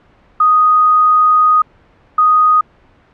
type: tone pair in turn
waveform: sine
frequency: 1244.5 / 1244.5 Hz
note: D#6 / D#6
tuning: 0 / 0 cents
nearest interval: unison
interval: 0 cents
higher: neither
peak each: -6 dBFS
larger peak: neither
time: 0.4-1.62 / 2.18-2.61 s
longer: first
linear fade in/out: 5 ms
effects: pink hiss -49 dBFS RMS until 3.13 s + low-pass 2000 Hz 12 dB/octave